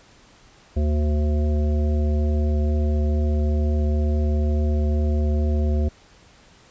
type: harmonic tone with a mistuned harmonic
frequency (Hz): 74.6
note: D2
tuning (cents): +28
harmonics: 1 / 3 / 5 / 7 / 9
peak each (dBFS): -18 / -28 / -32 / -35 / -37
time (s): 0.76-5.89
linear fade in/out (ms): 10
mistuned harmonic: 3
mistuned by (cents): +17
effects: pink hiss -52 dBFS RMS until 6.7 s + resampled to 16000 Hz